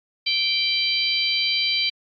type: harmonic tone with a mistuned harmonic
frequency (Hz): 780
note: G5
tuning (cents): -9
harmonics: 3 / 4 / 5 / 6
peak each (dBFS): -25 / -25 / -25 / -25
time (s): 0.26-1.9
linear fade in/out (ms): 10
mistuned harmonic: 5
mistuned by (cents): +26
effects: AAC 48 kbps